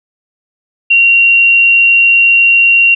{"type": "tone", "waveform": "sine", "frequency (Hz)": 2754, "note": "F7", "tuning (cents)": -25, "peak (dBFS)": -4, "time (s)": [0.9, 2.95], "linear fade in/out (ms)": 10, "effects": []}